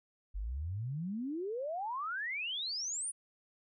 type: exponential sweep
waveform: sine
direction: up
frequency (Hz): 44.62 to 9950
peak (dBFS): -35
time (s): 0.34-3.12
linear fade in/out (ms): 20
effects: none